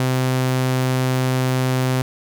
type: tone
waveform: sawtooth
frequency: 129 Hz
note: C3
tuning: 24 cents flat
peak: -13 dBFS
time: 0-2.02 s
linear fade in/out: 2 ms
effects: none